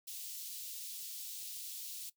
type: high-pass noise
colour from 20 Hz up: white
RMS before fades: -45 dBFS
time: 0.07-2.1 s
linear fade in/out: 10 ms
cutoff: 3200 Hz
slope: 24 dB/octave
effects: noise-tail reverb RT60 0.1 s tail -17 dB re dry